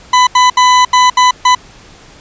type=tone bursts at uneven times; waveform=40% pulse; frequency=1000 Hz; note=B5; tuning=21 cents sharp; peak=-4 dBFS; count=6; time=0.13-0.27 / 0.35-0.5 / 0.57-0.85 / 0.93-1.1 / 1.17-1.31 / 1.45-1.55 s; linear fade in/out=5 ms; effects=pink hiss -39 dBFS RMS until 2.2 s + resampled to 16000 Hz